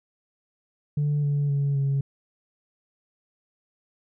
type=tone with pitch steps; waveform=sine; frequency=146.83 / 143.89 / 141.01 / 138.19 Hz; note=D3 / D3 / C#3 / C#3; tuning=0 / -35 / +30 / -5 cents; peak=-19 dBFS; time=0.97-2.01 s; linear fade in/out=5 ms; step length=260 ms; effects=tanh soft clip ceiling -19 dBFS